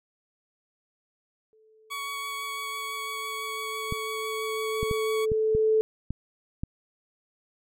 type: tone with exponential growth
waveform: sine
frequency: 437 Hz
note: A4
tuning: 12 cents flat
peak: -18 dBFS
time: 1.53-5.81 s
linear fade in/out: 0 ms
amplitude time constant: 930 ms
type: tone with vibrato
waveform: 20% pulse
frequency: 1123 Hz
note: C#6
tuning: 22 cents sharp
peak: -27 dBFS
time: 1.9-5.26 s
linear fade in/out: 20 ms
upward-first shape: sine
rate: 6 Hz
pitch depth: 9 cents each way
type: clicks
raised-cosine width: 5 ms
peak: -18 dBFS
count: 7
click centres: 3.924 / 4.83 / 4.912 / 5.318 / 5.55 / 6.106 / 6.635 s
effects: none